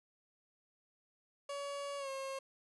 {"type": "tone with pitch glide", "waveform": "30% pulse", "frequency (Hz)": [565, 538.2], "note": ["C#5", "C5"], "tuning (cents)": [33, 49], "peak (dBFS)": -37, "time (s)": [1.49, 2.39], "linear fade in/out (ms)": 5, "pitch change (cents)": -84, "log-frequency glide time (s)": [1.98, 2.09], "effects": ["resampled to 24000 Hz", "12-bit"]}